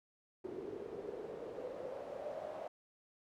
pink noise with band-pass filter sweep, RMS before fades -45 dBFS, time 0.44-2.68 s, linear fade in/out 5 ms, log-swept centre 370 to 650 Hz, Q 6.4, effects none

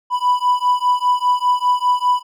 triangle beating tone pair, 987.8 / 992.8 Hz, B5 / B5, 0 / +9 cents, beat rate 5 Hz, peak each -15 / -15 dBFS, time 0.1-2.23 s, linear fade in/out 50 ms, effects none

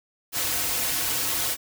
white noise with comb filter, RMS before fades -26 dBFS, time 0.32-1.57 s, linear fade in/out 50 ms, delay 5 ms, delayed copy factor -1, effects none

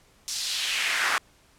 brown noise with high-pass filter sweep, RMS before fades -27 dBFS, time 0.28-1.18 s, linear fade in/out 0 ms, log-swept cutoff 5700 to 1300 Hz, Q 1.9, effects pink hiss -59 dBFS RMS until 1.58 s + low-pass 11000 Hz 12 dB/octave

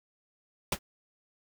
pink noise with exponential decay, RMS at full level -22 dBFS, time 0.72-0.79 s, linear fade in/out 5 ms, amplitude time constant 15 ms, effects none

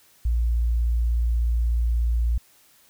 sine tone, 58.27 Hz, A#1, in tune, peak -18 dBFS, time 0.25-2.38 s, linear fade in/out 5 ms, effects tanh soft clip ceiling -14 dBFS + white hiss -57 dBFS RMS until 2.89 s

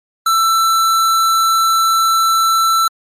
square tone, 1333 Hz, E6, 19 cents sharp, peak -11 dBFS, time 0.26-2.88 s, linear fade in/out 5 ms, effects MP3 64 kbps

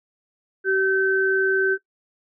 sine tone pair together, 383.8 / 1539 Hz, G4 / G6, -37 / -32 cents, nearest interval 2 octaves, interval 2405 cents, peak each -20 dBFS, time 0.64-1.78 s, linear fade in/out 50 ms, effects noise-tail reverb RT60 0.1 s tail -18 dB re dry

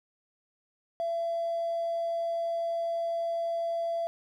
triangle tone with hard clipping, 673 Hz, E5, 36 cents sharp, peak -28 dBFS, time 1-4.07 s, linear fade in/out 0 ms, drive 3 dB, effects none

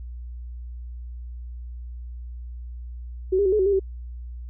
sine tone with pitch steps, 375.6 / 404.2 / 375.7 / 425.5 / 376.9 / 401.5 / 385 Hz, F#4 / G#4 / F#4 / G#4 / F#4 / G4 / G4, +26 / -47 / +26 / +42 / +32 / +41 / -31 cents, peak -17 dBFS, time 3.32-3.796 s, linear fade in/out 10 ms, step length 68 ms, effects added 60 Hz sine -33 dBFS peak until 4.49 s

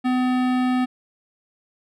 sine tone with hard clipping, 252.8 Hz, B3, 41 cents sharp, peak -20 dBFS, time 0.04-0.86 s, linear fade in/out 20 ms, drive 18 dB, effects none

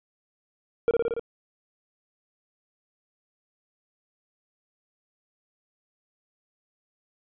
triangle tone with echo, 466.2 Hz, A#4, in tune, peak -15 dBFS, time 0.88-0.91 s, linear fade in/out 0 ms, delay 57 ms, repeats 5, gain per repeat -2 dB, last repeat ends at 1.195 s, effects resampled to 8000 Hz

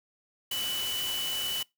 sine tone in noise, 2976 Hz, F#7, 9 cents sharp, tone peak -31 dBFS, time 0.51-1.63 s, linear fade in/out 5 ms, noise white, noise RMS -36 dBFS, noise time 0.51-1.63 s, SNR +2 dB, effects noise-tail reverb RT60 0.2 s tail -24 dB re dry

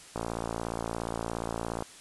click train, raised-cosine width 1 ms, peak -18 dBFS, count 96, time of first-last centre 0.16-1.824 s, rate 57.1 Hz, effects white hiss -50 dBFS RMS until 2 s + resampled to 24000 Hz

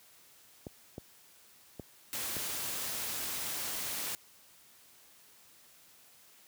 clicks, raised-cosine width 2 ms, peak -27 dBFS, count 4, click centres 0.668 / 0.981 / 1.797 / 2.367 s
white noise, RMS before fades -37 dBFS, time 2.13-4.15 s, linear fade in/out 0 ms
effects white hiss -60 dBFS RMS until 6.47 s + high-pass 60 Hz 12 dB/octave

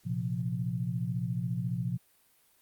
sine chord, Bb suspended second, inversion none, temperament equal, 116.54 / 130.81 / 174.61 Hz, Bb2 / C3 / F3, 0 / 0 / 0 cents, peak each -34 dBFS, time 0.05-1.98 s, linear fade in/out 20 ms, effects white hiss -66 dBFS RMS until 2.61 s + Opus 48 kbps

